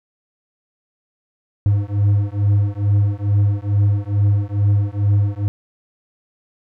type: beating tone pair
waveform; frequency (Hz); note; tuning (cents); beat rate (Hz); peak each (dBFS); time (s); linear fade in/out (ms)
triangle; 100.6 / 102.9; G2 / G#2; +45 / -16; 2.3; -15; 1.66-5.48; 0
effects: none